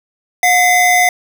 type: tone pair together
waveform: square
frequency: 720.9 / 2039 Hz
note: F#5 / C7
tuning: -45 / -45 cents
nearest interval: octave + tritone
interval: 1800 cents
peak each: -12 dBFS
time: 0.43-1.09 s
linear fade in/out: 2 ms
effects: none